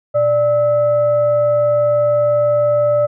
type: tone with frequency modulation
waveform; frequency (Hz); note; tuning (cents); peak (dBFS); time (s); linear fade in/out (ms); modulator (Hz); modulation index
sine; 589; D5; +5; -11; 0.14-3.07; 20; 708; 0.35
effects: none